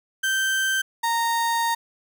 35% pulse tone pair in turn, 1558 / 926.4 Hz, G6 / A#5, -11 / -11 cents, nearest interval major sixth, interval 900 cents, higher first, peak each -19 dBFS, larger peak neither, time 0.23-0.82 / 1.03-1.75 s, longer second, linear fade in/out 10 ms, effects none

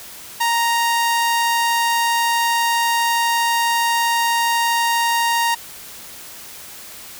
sawtooth tone, 932.3 Hz, A#5, in tune, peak -12 dBFS, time 0.4-5.55 s, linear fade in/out 10 ms, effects white hiss -37 dBFS RMS until 7.19 s

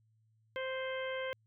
harmonic tone with a mistuned harmonic, 523.3 Hz, C5, in tune, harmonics 1 / 2 / 3 / 4 / 5 / 6, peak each -37 / -46 / -44 / -44 / -53 / -48 dBFS, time 0.56-1.33 s, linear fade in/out 0 ms, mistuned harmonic 5, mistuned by -18 cents, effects added 110 Hz sine -68 dBFS peak until 1.46 s

